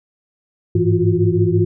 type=tone cluster; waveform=sine; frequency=100.6 / 106.6 / 166 / 348.3 / 363.2 Hz; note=G2 / G#2 / E3 / F4 / F#4; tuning=+45 / +46 / +12 / -5 / -32 cents; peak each=-19 dBFS; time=0.75-1.65 s; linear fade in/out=5 ms; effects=none